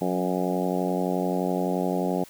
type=harmonic tone with a mistuned harmonic; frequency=91.6 Hz; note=F#2; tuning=17 cents flat; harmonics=2 / 3 / 4 / 5 / 6 / 7 / 8 / 9; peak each=-28 / -30 / -31 / -32 / -33 / -33 / -34 / -35 dBFS; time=0.01-2.24 s; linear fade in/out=5 ms; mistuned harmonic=2; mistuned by=-26 cents; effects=white hiss -50 dBFS RMS until 2.29 s